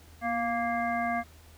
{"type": "harmonic tone with a mistuned harmonic", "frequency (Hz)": 233.1, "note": "A#3", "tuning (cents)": 0, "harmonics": [1, 3, 5, 7, 9], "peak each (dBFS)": [-34, -29, -36, -37, -36], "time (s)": [0.21, 1.24], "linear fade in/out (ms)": 50, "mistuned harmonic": 1, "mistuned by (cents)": 37, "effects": ["added 79 Hz sine -52 dBFS peak until 1.57 s", "pink hiss -57 dBFS RMS until 1.57 s"]}